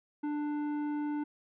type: tone with tanh clipping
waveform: triangle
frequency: 295.8 Hz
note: D4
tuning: 13 cents sharp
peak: -33 dBFS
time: 0.23-1.24 s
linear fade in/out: 10 ms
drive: 15 dB
effects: none